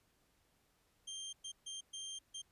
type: tone bursts at uneven times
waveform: 25% pulse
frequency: 3172 Hz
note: G7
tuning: 20 cents sharp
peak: -40 dBFS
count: 5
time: 1.07-1.33 / 1.44-1.52 / 1.66-1.81 / 1.93-2.19 / 2.34-2.42 s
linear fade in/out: 10 ms
effects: pink hiss -75 dBFS RMS until 2.51 s + resampled to 32000 Hz